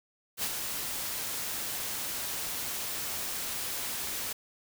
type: noise with ADSR envelope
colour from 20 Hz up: white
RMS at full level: -30 dBFS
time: 0.37-4.33 s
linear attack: 63 ms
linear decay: 53 ms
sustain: -5 dB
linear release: 6 ms
effects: none